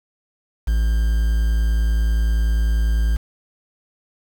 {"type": "tone with quantisation", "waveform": "triangle", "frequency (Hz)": 55.1, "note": "A1", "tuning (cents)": 3, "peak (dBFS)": -13, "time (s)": [0.67, 3.17], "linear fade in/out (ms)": 10, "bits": 6, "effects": []}